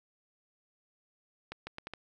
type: accelerating click train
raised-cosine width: 0.3 ms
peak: -24 dBFS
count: 5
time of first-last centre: 1.52-1.936 s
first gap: 150 ms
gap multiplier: 0.76
effects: none